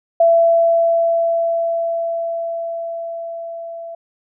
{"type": "tone with level ramp", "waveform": "sine", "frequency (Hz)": 670, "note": "E5", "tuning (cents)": 28, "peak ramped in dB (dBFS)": [-8, -28], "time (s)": [0.2, 3.95], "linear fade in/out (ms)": 5, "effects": []}